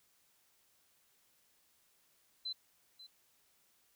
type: tone with echo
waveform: sine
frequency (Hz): 4050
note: B7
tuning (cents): +43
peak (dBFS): -37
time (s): 2.45-2.53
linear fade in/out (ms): 10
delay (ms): 540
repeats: 1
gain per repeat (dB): -14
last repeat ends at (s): 3.07
effects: white hiss -72 dBFS RMS until 3.95 s